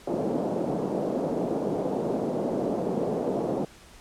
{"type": "band-pass noise", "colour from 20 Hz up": "white", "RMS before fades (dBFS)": -28, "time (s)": [0.07, 3.65], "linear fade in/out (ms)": 5, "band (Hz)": [160, 600], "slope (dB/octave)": 24, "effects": ["pink hiss -51 dBFS RMS until 4 s", "low-pass 10000 Hz 12 dB/octave"]}